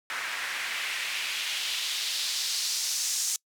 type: noise with band-pass filter sweep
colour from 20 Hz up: white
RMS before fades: -31 dBFS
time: 0.1-3.36 s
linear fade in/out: 0 ms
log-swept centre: 1600 to 6600 Hz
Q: 1.8
effects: noise-tail reverb RT60 0.1 s tail -25 dB re dry